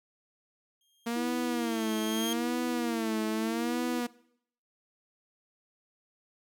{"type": "tone with exponential growth", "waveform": "sawtooth", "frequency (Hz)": 3222, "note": "G7", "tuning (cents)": 47, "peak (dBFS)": -28, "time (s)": [0.81, 2.33], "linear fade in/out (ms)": 1, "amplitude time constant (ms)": 330}
{"type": "tone with vibrato", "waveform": "sawtooth", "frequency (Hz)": 231.2, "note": "A#3", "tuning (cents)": -14, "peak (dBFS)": -26, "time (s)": [1.06, 4.07], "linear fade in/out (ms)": 10, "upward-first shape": "sine", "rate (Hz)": 0.8, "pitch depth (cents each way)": 110}
{"type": "tone", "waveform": "sine", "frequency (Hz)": 328.5, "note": "E4", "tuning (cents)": -6, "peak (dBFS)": -34, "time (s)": [1.15, 4.01], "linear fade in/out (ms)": 20}
{"effects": ["noise-tail reverb RT60 0.7 s tail -21 dB re dry"]}